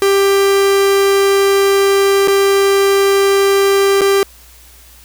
45% pulse tone with dropouts, 394.5 Hz, G4, 11 cents sharp, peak -9 dBFS, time 0.02-4.23 s, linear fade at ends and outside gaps 1 ms, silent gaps 2.275-2.281 / 4.01-4.016 s, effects added 60 Hz sine -43 dBFS peak until 5.04 s + white hiss -43 dBFS RMS until 5.04 s

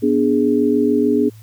sine chord, G# diminished, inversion first, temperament equal, 246.9 / 293.7 / 415.3 Hz, B3 / D4 / G#4, 0 / 0 / 0 cents, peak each -17 dBFS, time 0.02-1.3 s, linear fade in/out 20 ms, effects added 109 Hz sine -38 dBFS peak until 1.42 s + white hiss -52 dBFS RMS until 1.42 s

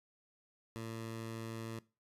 15% pulse tone, 113.2 Hz, A2, 50 cents sharp, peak -35 dBFS, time 0.76-1.79 s, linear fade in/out 0 ms, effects noise-tail reverb RT60 0.3 s tail -20 dB re dry + resampled to 32000 Hz

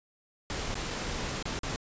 pink noise with dropouts, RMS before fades -34 dBFS, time 0.5-1.76 s, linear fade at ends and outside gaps 0 ms, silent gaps 0.743-0.754 / 0.903-0.907 / 1.426-1.455 / 1.59-1.633 s, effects resampled to 16000 Hz

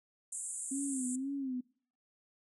white band-pass noise, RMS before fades -41 dBFS, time 0.32-1.16 s, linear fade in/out 5 ms, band 7200 to 9800 Hz, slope 96 dB/octave
sine tone with vibrato, 264.9 Hz, C4, 22 cents sharp, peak -34 dBFS, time 0.71-1.61 s, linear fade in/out 10 ms, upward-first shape sine, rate 2 Hz, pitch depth 99 cents each way
effects noise-tail reverb RT60 0.5 s tail -23 dB re dry

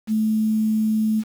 sine tone with quantisation, 217.6 Hz, A3, 19 cents flat, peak -17 dBFS, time 0.07-1.24 s, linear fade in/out 50 ms, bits 7, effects none

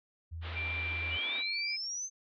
sine tone, 82.41 Hz, E2, in tune, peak -38 dBFS, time 0.31-1.18 s, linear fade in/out 20 ms
white band-pass noise, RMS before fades -45 dBFS, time 0.41-1.44 s, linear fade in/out 50 ms, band 200 to 3700 Hz, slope 48 dB/octave
sine tone with pitch glide, 2360 to 2340 Hz, D7 to D7, +8 to -7 cents, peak -34 dBFS, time 0.55-1.77 s, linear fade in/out 20 ms, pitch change -15 cents, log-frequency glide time 1.01-1.3 s
sine linear sweep, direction up, 2794 to 6310 Hz, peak -35 dBFS, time 1.09-2.1 s, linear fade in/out 50 ms
effects none

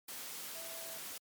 sine tone in noise, 659.3 Hz, E5, in tune, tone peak -51 dBFS, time 0.55-0.98 s, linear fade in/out 5 ms, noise white, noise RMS -45 dBFS, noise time 0.08-1.18 s, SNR -9 dB, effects high-pass 150 Hz 12 dB/octave + MP3 96 kbps

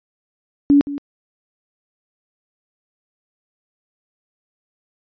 sine tone with echo, 284.7 Hz, C#4, 46 cents sharp, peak -8 dBFS, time 0.7-0.81 s, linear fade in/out 0 ms, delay 170 ms, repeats 1, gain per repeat -15 dB, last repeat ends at 0.98 s, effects resampled to 11025 Hz

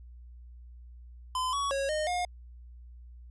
square tone with pitch steps, 1021 / 1124 / 549 / 614 / 715 Hz, C6 / C#6 / C#5 / D#5 / F5, -43 / +24 / -17 / -23 / +41 cents, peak -29 dBFS, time 1.35-2.25 s, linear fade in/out 2 ms, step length 180 ms, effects added 60 Hz sine -46 dBFS peak until 3.3 s + resampled to 24000 Hz

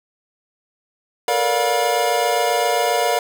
square tone cluster, 448.4 / 475.9 / 579 / 710 / 970 Hz, A4 / A#4 / D5 / F5 / B5, +33 / +36 / -25 / +28 / -31 cents, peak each -27 / -24 / -24 / -21 / -25 dBFS, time 1.28-3.19 s, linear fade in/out 2 ms, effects none

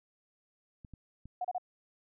clicks, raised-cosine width 5 ms, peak -36 dBFS, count 3, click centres 0.848 / 0.937 / 1.256 s
sine tone bursts, 726 Hz, F#5, 33 cents flat, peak -31 dBFS, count 3, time 1.41-1.582 s, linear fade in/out 5 ms, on 36 ms, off 32 ms
effects none

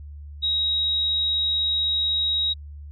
sine tone, 3806 Hz, A#7, 35 cents sharp, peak -20 dBFS, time 0.42-2.54 s, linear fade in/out 20 ms, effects added 73 Hz sine -36 dBFS peak until 2.91 s

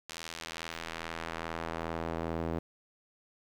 sawtooth tone with band-pass filter sweep, 82.4 Hz, E2, in tune, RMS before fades -38 dBFS, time 0.09-2.59 s, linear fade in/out 5 ms, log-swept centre 5300 to 410 Hz, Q 0.7, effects 10-bit

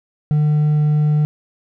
triangle tone with hard clipping, 150.3 Hz, D3, 40 cents sharp, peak -13 dBFS, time 0.31-1.25 s, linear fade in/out 0 ms, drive 5 dB, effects none

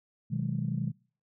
sine chord, G# minor seventh, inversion first, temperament just, 124.59 / 155.74 / 186.89 / 207.7 Hz, B2 / D#3 / F#3 / G#3, +16 / +2 / +18 / 0 cents, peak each -33 / -32 / -36 / -35 dBFS, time 0.3-0.92 s, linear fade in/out 20 ms, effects noise-tail reverb RT60 0.4 s tail -24 dB re dry + tanh soft clip ceiling -18 dBFS

